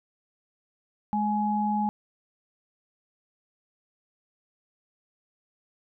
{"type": "tone pair together", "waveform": "sine", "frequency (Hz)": [209.9, 839.6], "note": ["G#3", "G#5"], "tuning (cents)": [19, 19], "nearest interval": "2 octaves", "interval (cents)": 2400, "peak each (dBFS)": [-26, -26], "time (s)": [1.13, 1.89], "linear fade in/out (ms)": 0, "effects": []}